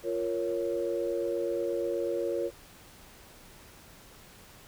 sine chord, Bb minor, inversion second, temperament equal, 349.2 / 466.2 / 554.4 Hz, F4 / Bb4 / Db5, 0 / 0 / 0 cents, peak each -32 dBFS, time 0.03-2.51 s, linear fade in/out 50 ms, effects tanh soft clip ceiling -18 dBFS + pink hiss -53 dBFS RMS until 4.67 s

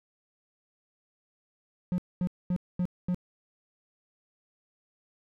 triangle tone bursts, 179.3 Hz, F3, 46 cents sharp, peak -23 dBFS, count 5, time 1.92-3.145 s, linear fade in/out 0 ms, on 61 ms, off 230 ms, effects none

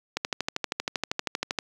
click train, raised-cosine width 0.2 ms, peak -9 dBFS, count 19, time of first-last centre 0.17-1.587 s, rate 12.7 Hz, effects high-pass 150 Hz 12 dB/octave + 8-bit

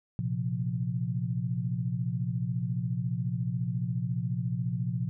sine chord, Bb suspended second, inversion none, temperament equal, 116.54 / 130.81 / 174.61 Hz, Bb2 / C3 / F3, 0 / 0 / 0 cents, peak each -32 / -32 / -33 dBFS, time 0.19-5.09 s, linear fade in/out 0 ms, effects none

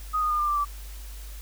sine tone with pitch steps, 1248 / 1230.1 / 1212.5 / 1195.1 / 1178 / 1161.1 Hz, D#6 / D#6 / D#6 / D6 / D6 / D6, +5 / -20 / -45 / +30 / +5 / -20 cents, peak -22 dBFS, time 0.13-0.652 s, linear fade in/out 20 ms, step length 87 ms, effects added 50 Hz sine -37 dBFS peak until 1.41 s + white hiss -48 dBFS RMS until 1.41 s

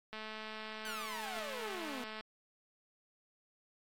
click train, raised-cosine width 0.3 ms, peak -29 dBFS, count 452, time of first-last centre 0.13-2.208 s, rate 217 Hz
sawtooth exponential sweep, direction down, 1568 to 233.1 Hz, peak -38 dBFS, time 0.85-2.04 s, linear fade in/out 2 ms
effects AAC 64 kbps

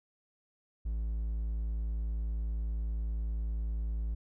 triangle tone, 55 Hz, A1, in tune, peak -29 dBFS, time 0.85-4.15 s, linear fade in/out 10 ms, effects none

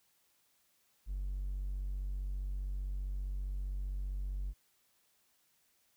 triangle tone, 47.62 Hz, G1, 49 cents flat, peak -32 dBFS, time 1.06-4.54 s, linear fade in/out 50 ms, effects tanh soft clip ceiling -30 dBFS + white hiss -73 dBFS RMS until 5.96 s

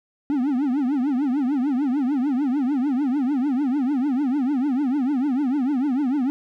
triangle tone with vibrato, 270 Hz, C#4, 45 cents flat, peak -17 dBFS, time 0.3-6.3 s, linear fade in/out 0 ms, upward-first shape triangle, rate 6.7 Hz, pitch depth 230 cents each way, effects none

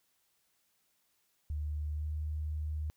sine tone with pitch glide, 74.9 to 76.43 Hz, D2 to D#2, +35 to -30 cents, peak -33 dBFS, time 1.5-2.9 s, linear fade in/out 0 ms, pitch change +35 cents, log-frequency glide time 1.93-2.06 s, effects white hiss -75 dBFS RMS until 2.96 s

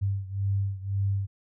sine beating tone pair, 98 / 99.9 Hz, G2 / G2, 0 / +33 cents, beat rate 1.9 Hz, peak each -27 / -30 dBFS, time 0.01-1.27 s, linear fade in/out 20 ms, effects none

